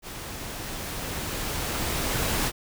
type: noise with level ramp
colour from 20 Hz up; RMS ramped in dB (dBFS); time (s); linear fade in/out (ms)
pink; -38 to -25; 0.02-2.52; 50
effects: none